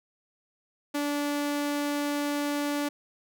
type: tone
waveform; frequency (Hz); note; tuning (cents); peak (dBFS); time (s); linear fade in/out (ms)
sawtooth; 290; D4; -22; -23; 0.94-2.89; 10
effects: none